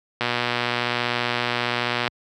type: click train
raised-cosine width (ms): 0.3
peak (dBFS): -6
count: 227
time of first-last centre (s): 0.21-2.078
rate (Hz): 121
effects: high-pass 80 Hz 12 dB/octave